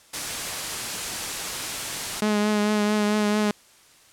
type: noise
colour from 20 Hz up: white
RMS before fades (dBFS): -29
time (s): 0.13-2.21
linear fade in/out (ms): 10
type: tone with vibrato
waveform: sawtooth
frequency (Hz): 210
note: G#3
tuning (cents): +19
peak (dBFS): -16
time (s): 2.22-3.51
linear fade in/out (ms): 2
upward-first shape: triangle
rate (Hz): 4.5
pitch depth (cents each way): 29
effects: white hiss -54 dBFS RMS until 4.12 s + low-pass 10000 Hz 12 dB/octave